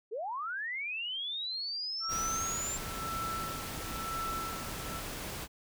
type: linear sweep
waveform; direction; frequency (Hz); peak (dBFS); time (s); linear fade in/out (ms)
sine; up; 392 to 7400; -34; 0.11-2.78; 20
type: tone with tremolo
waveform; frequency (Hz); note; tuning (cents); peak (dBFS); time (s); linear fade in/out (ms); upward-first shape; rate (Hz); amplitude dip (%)
sine; 1330; E6; +15; -34; 2-5.02; 50; sine; 1; 85
type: noise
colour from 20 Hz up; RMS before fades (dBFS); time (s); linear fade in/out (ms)
pink; -40; 2.08-5.48; 50
effects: none